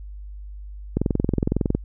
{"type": "click train", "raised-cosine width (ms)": 3, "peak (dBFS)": -7, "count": 18, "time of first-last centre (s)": [0.97, 1.75], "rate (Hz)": 21.8, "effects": ["added 50 Hz sine -34 dBFS peak until 1.84 s"]}